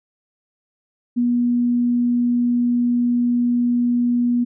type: tone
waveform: sine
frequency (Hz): 241.8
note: B3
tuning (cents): -36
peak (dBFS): -15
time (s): 1.16-4.45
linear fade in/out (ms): 20
effects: none